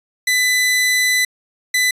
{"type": "tone pair in turn", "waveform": "sawtooth", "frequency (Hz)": [2000, 2000], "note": ["B6", "B6"], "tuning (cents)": [21, 21], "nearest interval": "unison", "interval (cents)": 0, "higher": "neither", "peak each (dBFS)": -10, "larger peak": "neither", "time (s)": [[0.27, 1.25], [1.74, 1.91]], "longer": "first", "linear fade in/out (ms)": 5, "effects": ["resampled to 32000 Hz"]}